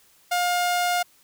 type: tone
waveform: sawtooth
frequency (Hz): 710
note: F5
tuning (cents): +28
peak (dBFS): -17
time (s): 0.31-1.03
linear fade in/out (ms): 10
effects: white hiss -58 dBFS RMS until 1.23 s